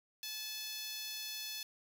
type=tone with high-pass filter; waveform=10% pulse; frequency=866 Hz; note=A5; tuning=28 cents flat; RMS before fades=-43 dBFS; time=0.23-1.63 s; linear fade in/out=2 ms; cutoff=3700 Hz; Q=0.79; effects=11-bit